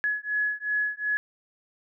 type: beating tone pair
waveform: sine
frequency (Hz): 1691 / 1693.7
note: G#6 / G#6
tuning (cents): +31 / +34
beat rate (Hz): 2.7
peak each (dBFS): -28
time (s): 0.04-1.17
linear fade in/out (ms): 0
effects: none